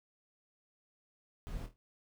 brown noise with echo, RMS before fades -41 dBFS, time 1.47-1.66 s, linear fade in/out 0 ms, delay 25 ms, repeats 4, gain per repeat -8 dB, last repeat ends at 1.76 s, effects none

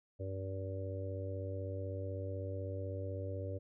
harmonic tone, 96 Hz, G2, 36 cents flat, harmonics 1 / 3 / 4 / 5 / 6, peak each -39 / -49 / -50 / -46 / -46 dBFS, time 0.19-3.59 s, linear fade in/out 20 ms, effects none

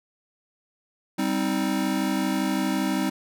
square chord, C minor, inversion second, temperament just, 196.22 / 261.6 / 314 Hz, G3 / C4 / Eb4, +2 / 0 / +16 cents, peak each -28 dBFS, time 1.18-3.1 s, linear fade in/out 10 ms, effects none

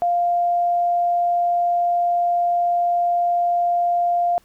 sine tone, 698.5 Hz, F5, in tune, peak -16 dBFS, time 0.02-4.38 s, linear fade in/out 0 ms, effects pink hiss -58 dBFS RMS until 4.44 s

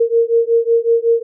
sine beating tone pair, 460.1 / 465.5 Hz, A#4 / A#4, -23 / -2 cents, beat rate 5.4 Hz, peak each -14 dBFS, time 0-1.23 s, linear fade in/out 10 ms, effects none

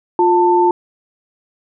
sine tone pair together, 353.2 / 890 Hz, F4 / A5, +20 / +20 cents, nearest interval octave + major third, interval 1600 cents, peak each -12 dBFS, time 0.19-0.71 s, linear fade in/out 2 ms, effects none

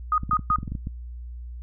sine tone bursts, 1244 Hz, D#6, 1 cent flat, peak -18 dBFS, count 3, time 0.12-0.56 s, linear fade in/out 2 ms, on 60 ms, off 130 ms
clicks, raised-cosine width 5 ms, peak -19 dBFS, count 11, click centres 0.234 / 0.294 / 0.333 / 0.393 / 0.504 / 0.586 / 0.631 / 0.678 / 0.72 / 0.752 / 0.871 s
effects noise-tail reverb RT60 0.2 s tail -25 dB re dry + added 60 Hz sine -34 dBFS peak until 1.62 s

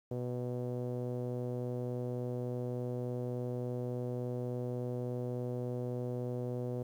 sawtooth tone with low-pass filter, 123.47 Hz, B2, in tune, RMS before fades -37 dBFS, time 0.11-6.83 s, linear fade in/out 5 ms, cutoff 510 Hz, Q 2.7, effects 11-bit

